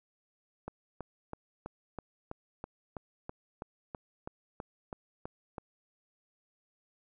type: click train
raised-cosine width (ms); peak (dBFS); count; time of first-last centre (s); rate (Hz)
1; -25; 16; 0.68-5.582; 3.06
effects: none